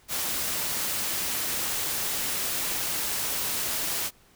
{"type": "noise", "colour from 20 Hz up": "white", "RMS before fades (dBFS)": -29, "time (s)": [0.08, 4.11], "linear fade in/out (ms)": 50, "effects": ["pink hiss -59 dBFS RMS until 4.35 s"]}